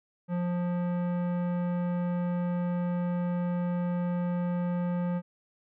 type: tone with tanh clipping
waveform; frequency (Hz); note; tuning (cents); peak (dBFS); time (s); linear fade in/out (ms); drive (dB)
sine; 176.3; F3; +17; -29; 0.28-5.22; 50; 16
effects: none